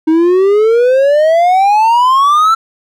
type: exponential sweep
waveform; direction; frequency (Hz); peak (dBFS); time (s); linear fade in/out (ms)
triangle; up; 311.8 to 1350; -4; 0.07-2.55; 10
effects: none